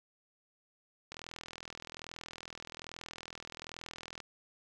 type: click train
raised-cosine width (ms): 0.2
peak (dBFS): -26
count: 128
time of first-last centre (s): 1.12-4.203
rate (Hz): 41.2
effects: none